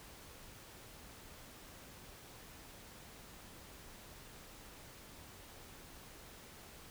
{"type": "silence", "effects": ["pink hiss -55 dBFS RMS until 6.9 s"]}